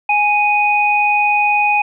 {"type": "tone pair together", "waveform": "sine", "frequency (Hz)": [830.1, 2489], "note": ["G#5", "D#7"], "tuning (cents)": [-1, 0], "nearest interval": "octave + perfect fifth", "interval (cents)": 1901, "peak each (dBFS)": -14, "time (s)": [0.09, 1.82], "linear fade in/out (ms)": 5, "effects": []}